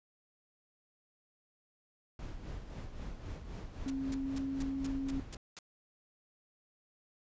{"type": "noise with tremolo", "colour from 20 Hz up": "brown", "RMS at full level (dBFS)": -41, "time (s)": [2.19, 5.37], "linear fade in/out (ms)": 2, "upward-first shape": "sine", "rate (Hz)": 3.8, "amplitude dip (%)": 55}
{"type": "tone with pitch glide", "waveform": "sine", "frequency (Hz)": [269, 270.9], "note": ["C4", "C#4"], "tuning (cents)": [48, -40], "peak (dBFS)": -34, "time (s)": [3.86, 5.2], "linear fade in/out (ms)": 2, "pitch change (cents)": 12, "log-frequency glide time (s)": [4.1, 4.32]}
{"type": "noise bursts", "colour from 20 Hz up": "white", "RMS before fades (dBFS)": -45, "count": 8, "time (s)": [3.88, 5.588], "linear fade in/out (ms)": 0, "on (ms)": 21, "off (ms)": 220}
{"effects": ["resampled to 16000 Hz"]}